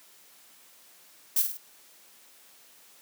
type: noise with echo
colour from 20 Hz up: violet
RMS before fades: -23 dBFS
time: 1.36-1.42 s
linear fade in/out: 5 ms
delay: 51 ms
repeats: 3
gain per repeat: -6 dB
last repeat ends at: 1.573 s
effects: white hiss -56 dBFS RMS until 3.01 s + high-pass 200 Hz 12 dB/octave